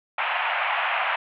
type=band-pass noise; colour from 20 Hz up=pink; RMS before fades=-25 dBFS; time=0.18-1.16 s; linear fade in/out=5 ms; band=680 to 2900 Hz; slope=48 dB/octave; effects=none